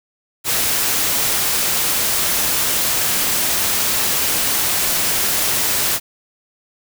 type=noise; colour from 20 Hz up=white; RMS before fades=-18 dBFS; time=0.44-6 s; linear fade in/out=50 ms; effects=none